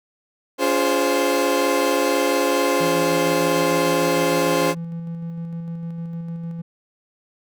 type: chord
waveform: 30% pulse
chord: Db major seventh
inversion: none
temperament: equal with one note detuned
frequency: 283.8 / 349.2 / 415.3 / 523.3 Hz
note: Db4 / F4 / Ab4 / C5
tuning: +41 / 0 / 0 / 0 cents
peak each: -21 / -22 / -22 / -18 dBFS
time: 0.58-4.75 s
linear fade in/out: 50 ms
type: tone with tremolo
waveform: triangle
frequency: 167.5 Hz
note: E3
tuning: 28 cents sharp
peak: -24 dBFS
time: 2.8-6.62 s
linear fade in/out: 10 ms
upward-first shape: square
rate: 6.6 Hz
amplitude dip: 25%
effects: none